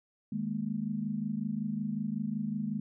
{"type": "chord", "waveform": "sine", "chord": "D# suspended fourth", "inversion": "none", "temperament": "equal", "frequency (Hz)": [155.56, 207.7, 233.1], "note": ["D#3", "G#3", "A#3"], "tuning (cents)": [0, 0, 0], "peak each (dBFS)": [-39, -33, -36], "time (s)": [0.32, 2.8], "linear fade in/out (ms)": 5, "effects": []}